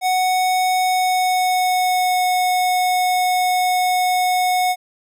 square tone with pitch glide, 740 to 731.5 Hz, F#5 to F#5, 0 to -20 cents, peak -16 dBFS, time 0.01-4.76 s, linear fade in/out 50 ms, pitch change -20 cents, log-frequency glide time 0.81-2.24 s, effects none

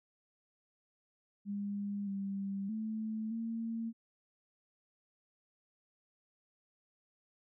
sine tone with pitch steps, 202.4 / 196.9 / 218.7 / 227.5 Hz, G#3 / G3 / A3 / A#3, -44 / +8 / -10 / -42 cents, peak -35 dBFS, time 1.45-3.93 s, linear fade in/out 50 ms, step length 620 ms, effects none

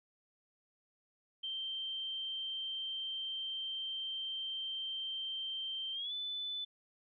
sine tone with pitch glide, 3136 to 3500 Hz, G7 to A7, 0 to -10 cents, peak -37 dBFS, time 1.43-6.65 s, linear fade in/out 10 ms, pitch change +190 cents, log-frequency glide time 5.93-6.13 s, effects none

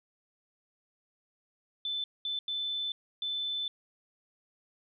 sine tone bursts at uneven times, 3520 Hz, A7, in tune, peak -31 dBFS, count 4, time 1.85-2.04 / 2.25-2.39 / 2.48-2.92 / 3.22-3.68 s, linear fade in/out 2 ms, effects none

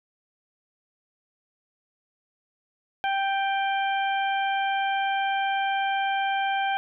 harmonic tone with a mistuned harmonic, 784 Hz, G5, in tune, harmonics 1 / 2 / 3 / 4, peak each -24 / -30 / -34 / -36 dBFS, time 3.04-6.77 s, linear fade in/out 0 ms, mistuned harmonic 3, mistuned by +16 cents, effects none

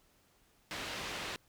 white low-pass noise, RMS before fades -41 dBFS, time 0.71-1.36 s, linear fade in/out 0 ms, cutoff 3400 Hz, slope 12 dB/octave, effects pink hiss -69 dBFS RMS until 1.48 s

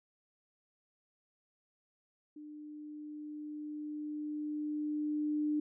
sine tone with level ramp, 300 Hz, D4, 37 cents sharp, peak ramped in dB -46 to -29 dBFS, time 2.36-5.6 s, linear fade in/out 5 ms, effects none

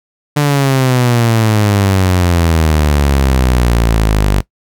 sawtooth exponential sweep, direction down, 148.5 to 48.78 Hz, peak -5 dBFS, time 0.36-4.41 s, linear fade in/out 10 ms, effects noise-tail reverb RT60 0.1 s tail -19 dB re dry

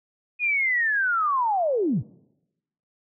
sine linear sweep, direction down, 2485 to 86.6 Hz, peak -20 dBFS, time 0.39-2.03 s, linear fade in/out 50 ms, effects noise-tail reverb RT60 0.9 s tail -22 dB re dry

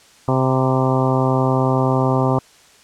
harmonic tone with a mistuned harmonic, 130.8 Hz, C3, in tune, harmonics 1 / 2 / 3 / 4 / 5 / 6 / 7 / 8 / 9, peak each -18 / -21 / -23 / -24 / -25 / -26 / -26 / -27 / -28 dBFS, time 0.28-2.39 s, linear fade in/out 2 ms, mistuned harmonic 8, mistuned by -38 cents, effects white hiss -49 dBFS RMS until 2.83 s + low-pass 8000 Hz 12 dB/octave

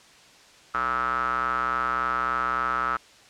square tone with band-pass filter, 61.74 Hz, B1, in tune, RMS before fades -26 dBFS, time 0.74-2.97 s, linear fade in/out 5 ms, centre 1300 Hz, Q 9.4, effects white hiss -52 dBFS RMS until 3.29 s + low-pass 6000 Hz 12 dB/octave

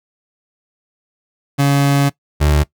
30% pulse tone pair in turn, 140.7 / 74.32 Hz, C#3 / D2, +26 / +21 cents, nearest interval major seventh, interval 1105 cents, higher first, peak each -8 dBFS, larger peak neither, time 1.58-2.1 / 2.4-2.64 s, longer first, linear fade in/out 20 ms, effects noise-tail reverb RT60 0.1 s tail -20 dB re dry

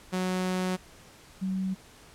sawtooth / sine tone pair in turn, 184.3 / 189.15 Hz, F#3 / F#3, -7 / +38 cents, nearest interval unison, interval 45 cents, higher second, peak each -23 / -27 dBFS, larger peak first, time 0.12-0.77 / 1.41-1.75 s, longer first, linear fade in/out 20 ms, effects pink hiss -53 dBFS RMS until 2.14 s + low-pass 11000 Hz 12 dB/octave

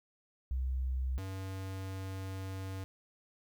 sine / square tone pair in turn, 64.5 / 95.48 Hz, C2 / G2, -24 / -45 cents, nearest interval perfect fifth, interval 679 cents, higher second, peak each -31 / -39 dBFS, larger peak first, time 0.51-1.18 / 1.18-2.84 s, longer second, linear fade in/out 0 ms, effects 12-bit

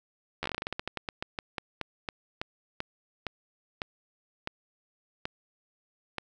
slowing click train, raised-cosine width 0.3 ms, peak -16 dBFS, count 27, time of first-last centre 0.43-6.183 s, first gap 12 ms, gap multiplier 1.19, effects none

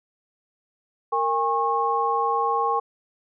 sine tone cluster, 462 / 811 / 1090 Hz, A#4 / G#5 / C#6, -16 / -41 / -29 cents, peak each -27 / -24 / -23 dBFS, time 1.12-2.8 s, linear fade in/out 10 ms, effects none

